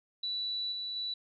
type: tone with level steps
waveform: sine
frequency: 3951 Hz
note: B7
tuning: in tune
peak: -32 / -35 / -33 dBFS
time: 0.23-1.14 s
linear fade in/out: 5 ms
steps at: 0.72 / 0.96 s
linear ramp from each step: 2 ms
effects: none